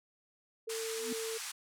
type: tone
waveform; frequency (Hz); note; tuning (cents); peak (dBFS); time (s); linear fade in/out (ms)
sine; 448.5; A4; +33; -37; 0.67-1.38; 10
type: band-pass noise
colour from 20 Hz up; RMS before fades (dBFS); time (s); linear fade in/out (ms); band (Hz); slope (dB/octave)
white; -42; 0.69-1.52; 10; 920 to 10000; 24
type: tone with exponential growth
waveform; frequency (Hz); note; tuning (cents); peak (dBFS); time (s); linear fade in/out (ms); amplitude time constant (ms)
sine; 246.9; B3; 0; -33; 0.95-1.13; 5; 39
effects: none